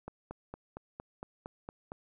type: click train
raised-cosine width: 1 ms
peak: -27 dBFS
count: 9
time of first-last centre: 0.08-1.919 s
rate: 4.35 Hz
effects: none